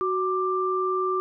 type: tone pair together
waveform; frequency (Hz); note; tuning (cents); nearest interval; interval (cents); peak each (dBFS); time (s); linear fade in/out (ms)
sine; 372.1 / 1181.3; F#4 / D6; +10 / +10; octave + minor sixth; 2000; -25; 0.01-1.2; 0
effects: none